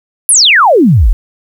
sine exponential sweep, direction down, 11480 to 36 Hz, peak -3 dBFS, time 0.29-1.13 s, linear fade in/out 0 ms, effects 7-bit

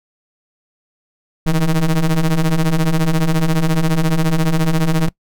square ring-modulated tone, 78.8 Hz, D#2, 23 cents sharp, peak -10 dBFS, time 1.46-5.09 s, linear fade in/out 5 ms, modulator 86 Hz, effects noise-tail reverb RT60 0.1 s tail -22 dB re dry

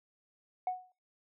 sine tone with exponential decay, 736 Hz, F#5, 9 cents flat, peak -26 dBFS, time 0.67-0.92 s, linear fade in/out 2 ms, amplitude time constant 53 ms, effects noise-tail reverb RT60 0.3 s tail -24 dB re dry + tanh soft clip ceiling -26 dBFS

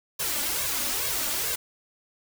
white noise with flanger, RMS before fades -28 dBFS, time 0.19-1.56 s, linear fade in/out 10 ms, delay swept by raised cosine 1.8 to 3.5 ms, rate 2.3 Hz, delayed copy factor +0.8, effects none

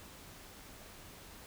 silence, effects pink hiss -53 dBFS RMS until 1.46 s

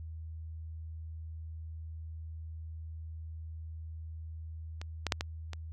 clicks, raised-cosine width 0.2 ms, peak -25 / -14 / -9 / -16 / -24 dBFS, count 5, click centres 4.815 / 5.067 / 5.122 / 5.209 / 5.533 s, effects added 80 Hz sine -40 dBFS peak until 5.72 s

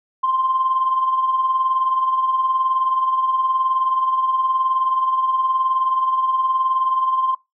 sine tone with tremolo, 1046.5 Hz, C6, in tune, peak -13 dBFS, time 0.23-7.35 s, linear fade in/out 10 ms, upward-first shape triangle, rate 19 Hz, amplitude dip 60%, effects noise-tail reverb RT60 0.2 s tail -21 dB re dry + tanh soft clip ceiling -9 dBFS

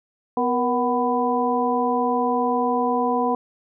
harmonic tone with a mistuned harmonic, 248.7 Hz, B3, 12 cents sharp, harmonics 1 / 2 / 3 / 4, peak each -24 / -24 / -24 / -24 dBFS, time 0.37-3.35 s, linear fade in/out 2 ms, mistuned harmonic 2, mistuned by -74 cents, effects none

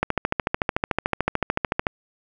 click train, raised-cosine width 0.5 ms, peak -5 dBFS, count 26, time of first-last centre 0.03-1.868 s, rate 13.6 Hz, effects none

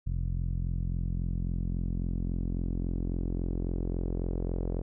sawtooth tone with low-pass filter sweep, 43.65 Hz, F1, in tune, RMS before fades -31 dBFS, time 0.06-4.82 s, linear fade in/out 10 ms, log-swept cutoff 130 to 480 Hz, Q 1.7, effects none

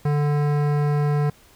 sine tone with hard clipping, 146.83 Hz, D3, in tune, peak -20 dBFS, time 0.05-1.3 s, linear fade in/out 5 ms, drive 17 dB, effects pink hiss -53 dBFS RMS until 1.55 s

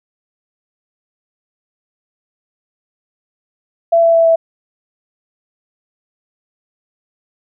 sine tone with pitch steps, 671 / 666.8 / 662.5 / 658.3 Hz, E5 / E5 / E5 / E5, +31 / +20 / +9 / -3 cents, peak -7 dBFS, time 3.92-4.36 s, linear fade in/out 10 ms, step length 110 ms, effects none

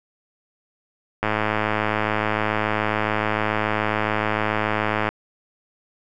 click train, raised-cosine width 0.5 ms, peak -6 dBFS, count 414, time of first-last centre 1.23-5.09 s, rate 107 Hz, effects none

